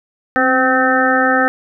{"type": "harmonic tone with a mistuned harmonic", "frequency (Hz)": 258, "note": "C4", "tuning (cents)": -24, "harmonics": [1, 2, 3, 5, 6, 7], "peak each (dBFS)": [-18, -18, -18, -18, -18, -18], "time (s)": [0.36, 1.48], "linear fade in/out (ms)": 0, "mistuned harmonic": 1, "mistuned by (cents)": 38, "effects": []}